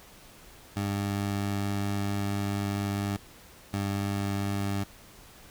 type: tone pair in turn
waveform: 20% pulse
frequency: 100.5 / 99.75 Hz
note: G2 / G2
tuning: +44 / +31 cents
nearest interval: unison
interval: 13 cents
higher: first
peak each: -23 dBFS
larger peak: neither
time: 0.76-3.17 / 3.73-4.84 s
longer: first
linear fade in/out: 10 ms
effects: pink hiss -52 dBFS RMS until 5.5 s